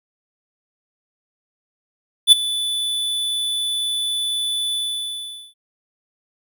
square tone with ADSR envelope, 3482 Hz, A7, 19 cents flat, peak -4 dBFS, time 2.27-5.54 s, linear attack 50 ms, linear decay 15 ms, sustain -17 dB, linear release 800 ms, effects none

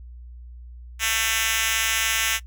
5% pulse tone with high-pass filter, 223.3 Hz, A3, 26 cents sharp, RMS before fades -23 dBFS, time 0.99-2.4 s, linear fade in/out 50 ms, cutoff 2400 Hz, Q 0.75, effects noise-tail reverb RT60 0.1 s tail -19 dB re dry + added 60 Hz sine -38 dBFS peak until 2.46 s

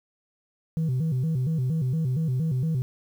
sine tone with vibrato, 143.6 Hz, D3, 39 cents flat, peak -20 dBFS, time 0.77-2.82 s, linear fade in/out 0 ms, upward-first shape square, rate 4.3 Hz, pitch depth 200 cents each way, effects tanh soft clip ceiling -21 dBFS + 9-bit

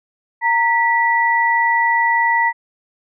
sine tone pair together, 925 / 1956.8 Hz, A#5 / B6, -14 / -16 cents, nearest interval octave + minor second, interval 1298 cents, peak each -15 / -16 dBFS, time 0.41-2.53 s, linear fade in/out 50 ms, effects none

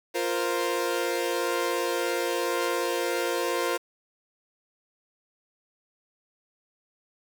sawtooth chord, F suspended fourth, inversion none, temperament equal, 349.2 / 466.2 / 523.3 Hz, F4 / Bb4 / C5, 0 / 0 / 0 cents, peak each -26 dBFS, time 0.14-3.78 s, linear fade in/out 20 ms, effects 8-bit

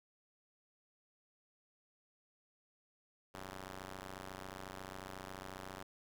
5% pulse ring-modulated tone, 94.2 Hz, F#2, 32 cents sharp, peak -32 dBFS, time 3.34-5.83 s, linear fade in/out 5 ms, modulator 485 Hz, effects none

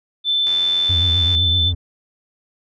sine tone, 3531 Hz, A7, 5 cents sharp, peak -15 dBFS, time 0.24-1.73 s, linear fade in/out 50 ms
click train, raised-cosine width 0.2 ms, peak -16 dBFS, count 78, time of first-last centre 0.47-1.35 s, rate 87.5 Hz
triangle tone with vibrato, 86.5 Hz, F2, 16 cents flat, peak -16 dBFS, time 0.89-1.75 s, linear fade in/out 10 ms, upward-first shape triangle, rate 7.8 Hz, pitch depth 140 cents each way
effects none

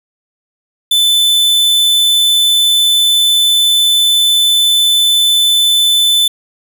45% pulse tone, 3514 Hz, A7, 3 cents flat, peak -8 dBFS, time 0.91-6.28 s, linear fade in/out 5 ms, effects none

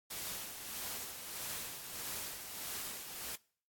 white noise with tremolo, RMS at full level -41 dBFS, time 0.1-3.36 s, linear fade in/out 10 ms, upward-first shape sine, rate 1.6 Hz, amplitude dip 50%, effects noise-tail reverb RT60 0.5 s tail -24 dB re dry + AAC 64 kbps

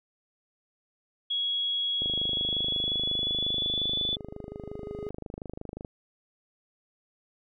sine tone with pitch glide, 3330 to 3471 Hz, G#7 to A7, +4 to -24 cents, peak -26 dBFS, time 1.3-4.16 s, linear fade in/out 10 ms, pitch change +72 cents, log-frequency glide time 2.19-4.01 s
click train, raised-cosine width 2 ms, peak -24 dBFS, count 99, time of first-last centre 2.02-5.848 s, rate 25.6 Hz
triangle tone with exponential growth, 415.3 Hz, G#4, in tune, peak -32 dBFS, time 3.34-5.09 s, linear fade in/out 0 ms, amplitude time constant 380 ms
effects none

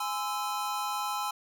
square chord, Ab augmented, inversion none, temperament equal with one note detuned, 830.6 / 1026.2 / 1318.5 Hz, Ab5 / C6 / E6, 0 / -34 / 0 cents, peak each -35 / -36 / -36 dBFS, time 0-1.31 s, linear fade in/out 5 ms, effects none

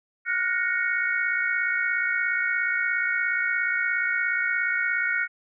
sine chord, Gb major seventh, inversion third, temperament equal with one note detuned, 1423 / 1480 / 1864.7 / 2217 Hz, F6 / Gb6 / Bb6 / Db7, +32 / 0 / 0 / 0 cents, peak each -28 dBFS, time 0.25-5.28 s, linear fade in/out 50 ms, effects none

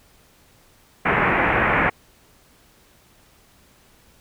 white low-pass noise, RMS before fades -19 dBFS, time 1.05-1.9 s, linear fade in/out 10 ms, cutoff 2300 Hz, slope 48 dB/octave, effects pink hiss -55 dBFS RMS until 4.2 s

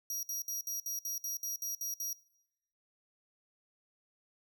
sawtooth tone bursts, 5740 Hz, F8, 47 cents sharp, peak -32 dBFS, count 11, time 0.1-2.13 s, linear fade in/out 2 ms, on 130 ms, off 60 ms, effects noise-tail reverb RT60 1.0 s tail -24 dB re dry

